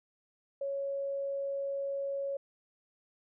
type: tone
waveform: sine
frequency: 554.4 Hz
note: C#5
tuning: in tune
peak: -32 dBFS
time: 0.61-2.37 s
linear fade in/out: 5 ms
effects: none